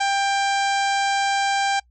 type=harmonic tone with a mistuned harmonic; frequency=793 Hz; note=G5; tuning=20 cents sharp; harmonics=1 / 2 / 3 / 4 / 5 / 6 / 7 / 8 / 9 / 10; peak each=-20 / -26 / -30 / -32 / -34 / -36 / -37 / -38 / -39 / -40 dBFS; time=0-1.8 s; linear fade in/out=10 ms; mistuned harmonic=3; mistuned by=-17 cents; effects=noise-tail reverb RT60 0.1 s tail -26 dB re dry + added 60 Hz sine -55 dBFS peak until 1.9 s